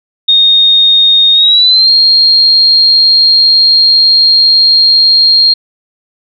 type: tone with pitch glide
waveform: sine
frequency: 3700 to 4226 Hz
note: A#7 to C8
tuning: -14 to +16 cents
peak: -3 dBFS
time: 0.28-5.54 s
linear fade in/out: 10 ms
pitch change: +230 cents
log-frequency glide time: 1.33-1.91 s
effects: none